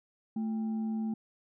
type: tone with frequency modulation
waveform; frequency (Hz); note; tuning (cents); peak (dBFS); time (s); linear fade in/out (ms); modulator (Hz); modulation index
sine; 220; A3; 0; -30; 0.36-1.14; 5; 574; 0.22
effects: none